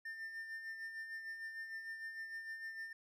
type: tone with tremolo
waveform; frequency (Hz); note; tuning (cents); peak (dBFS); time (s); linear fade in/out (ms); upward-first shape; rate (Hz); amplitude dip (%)
triangle; 1799; A6; +38; -40; 0.05-2.93; 5; sine; 6.6; 50
effects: none